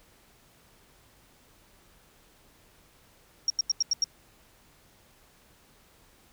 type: tone bursts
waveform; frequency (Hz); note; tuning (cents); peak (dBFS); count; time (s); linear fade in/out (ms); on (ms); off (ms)
sine; 5588; F8; 0; -21; 6; 3.48-4.041; 2; 21; 87
effects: pink hiss -60 dBFS RMS until 6.32 s